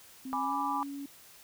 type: tone with pitch glide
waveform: sine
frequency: 261.6 to 280.4 Hz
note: C4 to C#4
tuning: 0 to +20 cents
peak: -37 dBFS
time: 0.25-1.06 s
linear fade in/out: 5 ms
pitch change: +120 cents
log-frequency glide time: 0.35-0.57 s
type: chord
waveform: sine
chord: G# diminished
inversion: none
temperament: equal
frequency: 830.6 / 987.8 / 1174.7 Hz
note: G#5 / B5 / D6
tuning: 0 / 0 / 0 cents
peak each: -34 dBFS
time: 0.33-0.83 s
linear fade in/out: 0 ms
effects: white hiss -55 dBFS RMS until 1.43 s